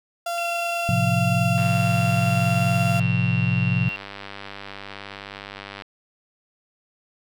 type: tone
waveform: 35% pulse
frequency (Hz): 687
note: F5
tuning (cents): -29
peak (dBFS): -23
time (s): 0.26-3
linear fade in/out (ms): 5
type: tone with pitch glide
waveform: sine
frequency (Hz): 2719 to 2744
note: F7 to F7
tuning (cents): -47 to -31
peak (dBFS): -28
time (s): 0.38-3.96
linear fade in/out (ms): 0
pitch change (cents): +16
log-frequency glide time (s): 1.78-3.58
type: chord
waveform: sine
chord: F major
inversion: first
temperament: equal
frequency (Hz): 110 / 130.81 / 174.61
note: A2 / C3 / F3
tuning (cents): 0 / 0 / 0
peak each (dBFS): -23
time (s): 0.89-3.89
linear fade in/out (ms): 0
type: click train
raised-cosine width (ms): 0.3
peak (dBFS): -19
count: 423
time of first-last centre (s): 1.58-5.821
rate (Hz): 99.5
effects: none